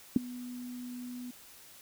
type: tone with ADSR envelope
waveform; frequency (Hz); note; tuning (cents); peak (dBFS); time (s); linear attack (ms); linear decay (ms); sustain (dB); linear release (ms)
sine; 246.9; B3; 0; -16; 0.16-1.31; 3; 13; -23; 6
effects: white hiss -54 dBFS RMS until 1.81 s